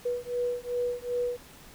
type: beating tone pair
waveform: sine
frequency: 486.5 / 489.1 Hz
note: B4 / B4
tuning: -26 / -17 cents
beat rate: 2.6 Hz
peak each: -31 dBFS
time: 0.05-1.37 s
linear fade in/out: 10 ms
effects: pink hiss -51 dBFS RMS until 1.74 s